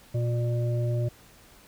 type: harmonic tone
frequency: 119.4 Hz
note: A#2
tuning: 42 cents sharp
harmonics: 1 / 3 / 5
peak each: -24 / -36 / -35 dBFS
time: 0.14-1.09 s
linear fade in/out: 10 ms
effects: pink hiss -54 dBFS RMS until 1.67 s